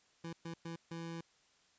25% pulse tone bursts at uneven times, 166.6 Hz, E3, 19 cents sharp, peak -38 dBFS, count 4, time 0.24-0.33 / 0.45-0.54 / 0.65-0.76 / 0.91-1.21 s, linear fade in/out 5 ms, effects white hiss -70 dBFS RMS until 1.78 s + resampled to 16000 Hz

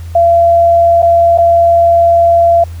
sine tone with dropouts, 680 Hz, F5, 46 cents flat, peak -4 dBFS, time 0.15-2.64 s, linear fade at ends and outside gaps 5 ms, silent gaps 1.021-1.027 / 1.376-1.383 s, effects added 84 Hz sine -22 dBFS peak until 2.8 s + pink hiss -41 dBFS RMS until 2.8 s

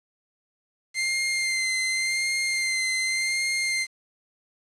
sawtooth tone with vibrato, 2093 Hz, C7, in tune, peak -20 dBFS, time 0.94-3.87 s, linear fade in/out 50 ms, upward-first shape sine, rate 0.88 Hz, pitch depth 25 cents each way, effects resampled to 24000 Hz + 8-bit

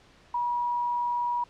sine tone, 964 Hz, B5, 42 cents flat, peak -25 dBFS, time 0.34-1.44 s, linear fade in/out 5 ms, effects pink hiss -57 dBFS RMS until 1.49 s + low-pass 5000 Hz 12 dB/octave

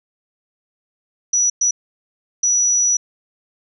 sine tone bursts at uneven times, 5880 Hz, F#8, 12 cents flat, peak -13 dBFS, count 3, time 1.33-1.5 / 1.61-1.71 / 2.43-2.97 s, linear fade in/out 5 ms, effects none

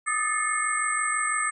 sine tone cluster, 1221 / 1267 / 1758 / 2152 / 8160 Hz, D#6 / D#6 / A6 / C7 / C9, -33 / +31 / -2 / +48 / -44 cents, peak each -30 dBFS, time 0.06-1.51 s, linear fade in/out 20 ms, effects none

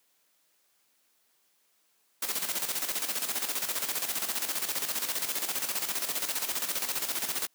white noise with tremolo, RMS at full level -30 dBFS, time 2.22-7.47 s, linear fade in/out 5 ms, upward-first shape square, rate 15 Hz, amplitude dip 60%, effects white hiss -70 dBFS RMS until 7.54 s + high-pass 200 Hz 12 dB/octave

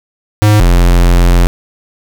square tone pair in turn, 105.4 / 43.73 Hz, G#2 / F1, +26 / +3 cents, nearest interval octave + minor third, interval 1523 cents, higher first, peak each -5 dBFS, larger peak neither, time 0.42-0.6 / 0.6-1.47 s, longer second, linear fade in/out 0 ms, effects none

